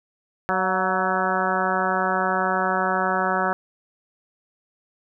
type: harmonic tone with a mistuned harmonic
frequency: 187.7 Hz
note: F#3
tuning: 25 cents sharp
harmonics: 1 / 2 / 3 / 4 / 5 / 6 / 7 / 8 / 9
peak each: -30 / -30 / -29 / -26 / -28 / -30 / -27 / -28 / -31 dBFS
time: 0.49-3.53 s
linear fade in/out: 0 ms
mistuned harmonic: 4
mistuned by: -38 cents
effects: none